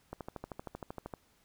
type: click train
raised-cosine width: 1 ms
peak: -26 dBFS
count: 14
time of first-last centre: 0.13-1.138 s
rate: 12.9 Hz
effects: pink hiss -69 dBFS RMS until 1.44 s